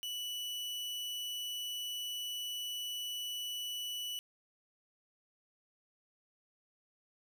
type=tone; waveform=40% pulse; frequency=2960 Hz; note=F#7; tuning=in tune; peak=-37 dBFS; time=0.03-4.19 s; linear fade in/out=0 ms; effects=none